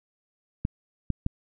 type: clicks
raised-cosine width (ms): 5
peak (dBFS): -13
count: 3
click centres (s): 0.651 / 1.103 / 1.264
effects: none